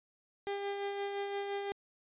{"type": "tone with tremolo", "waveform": "30% pulse", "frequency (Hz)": 400.8, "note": "G4", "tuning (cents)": 38, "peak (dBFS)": -31, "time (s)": [0.47, 1.72], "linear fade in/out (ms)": 0, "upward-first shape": "sine", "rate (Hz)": 5.8, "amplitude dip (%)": 35, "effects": ["resampled to 8000 Hz"]}